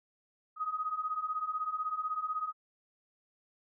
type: beating tone pair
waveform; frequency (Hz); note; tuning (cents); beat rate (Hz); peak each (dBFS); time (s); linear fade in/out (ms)
sine; 1244.5 / 1260.5; D#6 / D#6; 0 / +22; 16; -37 / -34; 0.56-2.53; 50
effects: none